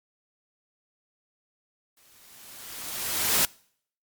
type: noise with exponential growth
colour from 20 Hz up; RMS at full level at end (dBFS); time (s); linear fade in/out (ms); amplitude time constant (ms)
white; -20; 1.97-3.45; 1; 320
effects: noise-tail reverb RT60 0.6 s tail -25 dB re dry + MP3 96 kbps